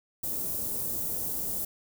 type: band-stop noise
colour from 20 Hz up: white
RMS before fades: -32 dBFS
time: 0.23-1.65 s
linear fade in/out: 5 ms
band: 440 to 12000 Hz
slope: 12 dB/octave
effects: none

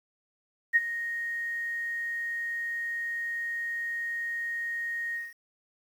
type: tone with ADSR envelope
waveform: sine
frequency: 1864.7 Hz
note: A#6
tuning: in tune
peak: -16 dBFS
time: 0.73-5.34 s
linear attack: 30 ms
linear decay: 32 ms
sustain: -14 dB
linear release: 190 ms
effects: 9-bit

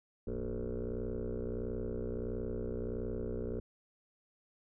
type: tone with frequency modulation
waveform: sine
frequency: 231.6 Hz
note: A#3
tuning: 11 cents flat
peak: -33 dBFS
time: 0.27-3.6 s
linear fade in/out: 5 ms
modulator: 61.5 Hz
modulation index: 4.3
effects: tanh soft clip ceiling -32 dBFS

